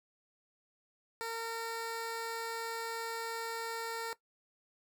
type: tone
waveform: 15% pulse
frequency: 457.1 Hz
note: A#4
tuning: 34 cents flat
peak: -30 dBFS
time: 1.21-4.13 s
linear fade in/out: 0 ms
effects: noise-tail reverb RT60 0.1 s tail -17 dB re dry